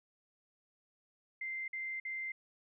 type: tone bursts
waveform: sine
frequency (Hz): 2086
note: C7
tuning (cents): -6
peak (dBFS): -37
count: 3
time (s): 1.41-2.32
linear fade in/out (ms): 5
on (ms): 270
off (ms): 50
effects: none